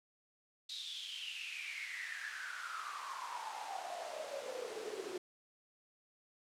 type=noise with high-pass filter sweep; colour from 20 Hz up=pink; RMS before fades=-44 dBFS; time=0.69-5.18 s; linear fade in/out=5 ms; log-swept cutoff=3900 to 360 Hz; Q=9.5; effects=low-pass 8000 Hz 12 dB/octave